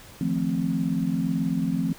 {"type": "chord", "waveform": "sine", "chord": "F dominant seventh", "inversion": "third", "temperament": "equal with one note detuned", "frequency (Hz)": [155.56, 173.81, 220, 261.6], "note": ["Eb3", "F3", "A3", "C4"], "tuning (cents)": [0, -8, 0, 0], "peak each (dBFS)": [-32, -26, -29, -27], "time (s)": [0.21, 1.93], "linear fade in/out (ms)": 2, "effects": ["pink hiss -47 dBFS RMS until 1.98 s"]}